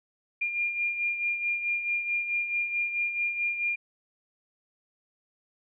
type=beating tone pair; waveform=sine; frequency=2405 / 2409.6 Hz; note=D7 / D7; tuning=+41 / +44 cents; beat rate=4.6 Hz; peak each=-27 / -35 dBFS; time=0.41-3.76 s; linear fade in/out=10 ms; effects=none